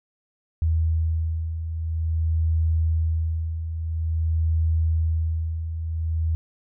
sine beating tone pair, 80.4 / 80.89 Hz, E2 / E2, -43 / -32 cents, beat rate 0.49 Hz, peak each -28 / -21 dBFS, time 0.62-6.35 s, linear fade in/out 0 ms, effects none

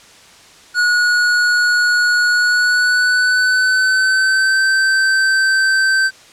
square tone with pitch glide, 1455 to 1550.4 Hz, F#6 to G6, -29 to -20 cents, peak -12 dBFS, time 0.74-6.11 s, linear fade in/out 50 ms, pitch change +109 cents, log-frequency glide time 2.3-4.61 s, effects white hiss -43 dBFS RMS until 6.32 s + low-pass 7000 Hz 12 dB/octave

